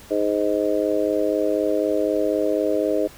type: harmonic tone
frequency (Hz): 104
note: G#2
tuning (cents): +3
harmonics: 3 / 4 / 5 / 6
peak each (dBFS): -24 / -24 / -24 / -24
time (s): 0.1-3.08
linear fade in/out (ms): 20
effects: pink hiss -45 dBFS RMS until 3.17 s